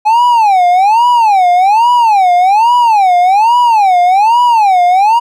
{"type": "tone with vibrato", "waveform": "triangle", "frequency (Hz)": 831, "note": "G#5", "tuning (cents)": 1, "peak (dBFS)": -3, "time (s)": [0.05, 5.2], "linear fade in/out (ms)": 20, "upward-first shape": "sine", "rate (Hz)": 1.2, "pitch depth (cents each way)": 280, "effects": []}